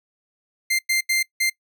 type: tone bursts at uneven times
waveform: sawtooth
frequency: 2093 Hz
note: C7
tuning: in tune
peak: -15 dBFS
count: 4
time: 0.7-0.79 / 0.89-1.01 / 1.09-1.23 / 1.4-1.5 s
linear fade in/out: 10 ms
effects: noise-tail reverb RT60 0.1 s tail -21 dB re dry